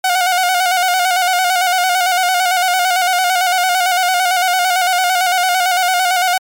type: tone with vibrato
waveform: sawtooth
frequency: 730 Hz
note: F#5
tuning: 24 cents flat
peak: -8 dBFS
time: 0.04-6.38 s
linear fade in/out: 5 ms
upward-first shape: square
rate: 8.9 Hz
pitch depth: 47 cents each way
effects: MP3 96 kbps